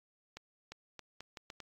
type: accelerating click train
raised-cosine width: 0.2 ms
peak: -28 dBFS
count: 7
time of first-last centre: 0.37-1.603 s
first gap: 350 ms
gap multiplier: 0.78
effects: AAC 64 kbps